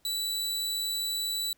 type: tone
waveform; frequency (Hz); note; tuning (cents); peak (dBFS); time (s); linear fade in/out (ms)
sawtooth; 3951; B7; 0; -26; 0.05-1.53; 2
effects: pink hiss -68 dBFS RMS until 1.57 s